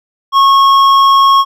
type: tone with hard clipping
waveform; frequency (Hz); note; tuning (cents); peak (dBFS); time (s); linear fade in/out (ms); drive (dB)
sine; 1094; C#6; -23; -6; 0.32-1.45; 50; 8
effects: none